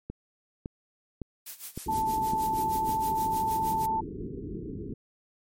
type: click train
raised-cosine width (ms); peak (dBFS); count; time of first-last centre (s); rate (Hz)
3; -22; 6; 0.1-2.893; 1.79
type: noise with tremolo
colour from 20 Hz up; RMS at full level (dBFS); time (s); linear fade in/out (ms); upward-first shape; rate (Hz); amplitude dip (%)
blue; -38; 1.46-3.86; 5; sine; 6.4; 85
type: low-pass noise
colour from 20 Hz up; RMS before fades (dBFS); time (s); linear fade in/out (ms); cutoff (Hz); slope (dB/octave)
white; -37; 1.86-4.94; 5; 430; 96
type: tone with pitch glide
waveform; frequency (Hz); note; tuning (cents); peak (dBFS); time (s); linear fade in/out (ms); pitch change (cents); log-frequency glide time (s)
sine; 880 to 885.1; A5 to A5; 0 to +10; -25; 1.88-4.01; 10; +10; 2.77-3.57
effects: MP3 64 kbps